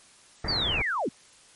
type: low-pass noise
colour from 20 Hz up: pink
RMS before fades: -32 dBFS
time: 0.44-0.82 s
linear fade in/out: 5 ms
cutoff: 2200 Hz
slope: 96 dB/octave
type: linear sweep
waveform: sine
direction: down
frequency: 4773 to 174.61 Hz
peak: -25 dBFS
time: 0.48-1.09 s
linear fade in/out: 5 ms
effects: white hiss -55 dBFS RMS until 1.55 s + MP3 48 kbps